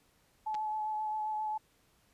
sine tone with vibrato, 859 Hz, A5, 42 cents flat, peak -32 dBFS, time 0.46-1.58 s, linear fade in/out 10 ms, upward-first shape sine, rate 7.5 Hz, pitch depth 17 cents each way
clicks, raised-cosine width 0.2 ms, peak -29 dBFS, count 2, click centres 0.544 / 0.55 s
effects pink hiss -69 dBFS RMS until 2.13 s + resampled to 32000 Hz

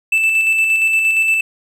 triangle tone with tremolo, 2643 Hz, E7, 4 cents sharp, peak -9 dBFS, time 0.12-1.41 s, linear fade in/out 5 ms, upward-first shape square, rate 8.6 Hz, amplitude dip 30%, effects none

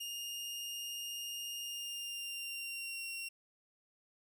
sawtooth tone with pitch glide, 2831 to 2744 Hz, F7 to F7, +23 to -31 cents, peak -37 dBFS, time 0-3.29 s, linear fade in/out 10 ms, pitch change -54 cents, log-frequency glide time 1.61-3.04 s, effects 13-bit

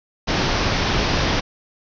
pink low-pass noise, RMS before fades -20 dBFS, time 0.27-1.41 s, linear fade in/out 20 ms, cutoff 5900 Hz, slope 96 dB/octave, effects none

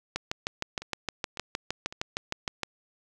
two click trains, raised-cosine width 0.2 ms, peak -23 / -12 dBFS, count 4 / 17, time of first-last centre 0.82-2.477 / 0.16-2.633 s, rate 1.81 / 6.47 Hz, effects none

